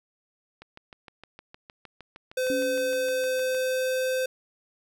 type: click train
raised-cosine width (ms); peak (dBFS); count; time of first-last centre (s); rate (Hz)
0.3; -28; 20; 0.62-3.548; 6.49
type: tone with pitch glide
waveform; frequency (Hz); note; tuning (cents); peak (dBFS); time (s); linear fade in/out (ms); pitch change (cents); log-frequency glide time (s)
square; 512 to 516.2; C5 to C5; -38 to -23; -25; 2.37-4.26; 5; +15; 2.54-4.13
type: tone with exponential decay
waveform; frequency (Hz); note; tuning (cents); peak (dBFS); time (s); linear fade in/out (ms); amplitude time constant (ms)
sine; 277.2; C#4; 0; -27; 2.5-3.84; 0; 290
effects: none